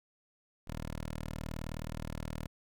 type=tone; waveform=10% pulse; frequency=39.18 Hz; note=D#1; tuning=13 cents sharp; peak=-30 dBFS; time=0.67-2.47 s; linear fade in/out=10 ms; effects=none